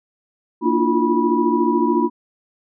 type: tone cluster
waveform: sine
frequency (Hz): 233.8 / 297.2 / 338.2 / 352.1 / 977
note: A#3 / D4 / E4 / F4 / B5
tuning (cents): +5 / +21 / +44 / +14 / -19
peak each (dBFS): -21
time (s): 0.61-2.1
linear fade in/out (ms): 50
effects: none